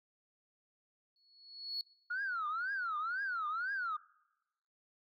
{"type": "tone with exponential growth", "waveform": "sine", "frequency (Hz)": 4375, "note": "C#8", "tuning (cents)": -24, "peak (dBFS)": -33, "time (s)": [1.16, 1.81], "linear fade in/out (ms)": 1, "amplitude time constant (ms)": 140}
{"type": "tone with vibrato", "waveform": "sine", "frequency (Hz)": 1400, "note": "F6", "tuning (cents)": 4, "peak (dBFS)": -33, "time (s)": [2.1, 3.97], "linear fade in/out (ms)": 10, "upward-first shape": "triangle", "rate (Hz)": 2, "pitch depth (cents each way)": 290}
{"effects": ["noise-tail reverb RT60 1.0 s tail -24 dB re dry", "tanh soft clip ceiling -31 dBFS"]}